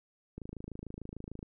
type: click train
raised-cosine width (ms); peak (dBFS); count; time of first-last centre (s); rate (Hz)
3; -29; 29; 0.38-1.429; 26.7
effects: none